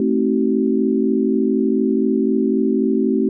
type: chord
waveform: sine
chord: A diminished seventh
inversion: none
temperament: just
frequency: 220 / 264 / 316.8 / 380.2 Hz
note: A3 / C4 / Eb4 / Gb4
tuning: 0 / +16 / +31 / +47 cents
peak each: -19 / -19 / -23 / -20 dBFS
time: 0-3.29 s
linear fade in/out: 2 ms
effects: none